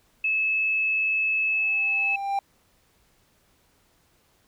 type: tone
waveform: sine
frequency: 2601 Hz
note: E7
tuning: 24 cents flat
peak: -21 dBFS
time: 0.24-2.16 s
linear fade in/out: 5 ms
type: tone with exponential growth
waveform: triangle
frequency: 793 Hz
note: G5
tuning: 20 cents sharp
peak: -19 dBFS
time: 1.47-2.39 s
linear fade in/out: 2 ms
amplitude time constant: 200 ms
effects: pink hiss -64 dBFS RMS until 4.47 s